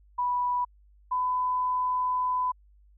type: tone pair in turn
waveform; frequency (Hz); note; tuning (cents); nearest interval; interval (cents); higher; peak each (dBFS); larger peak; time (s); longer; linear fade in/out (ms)
sine; 984 / 1003.5; B5 / B5; -7 / +27; unison; 34; second; -24; neither; 0.18-0.65 / 1.11-2.52; second; 10
effects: added 50 Hz sine -55 dBFS peak until 2.97 s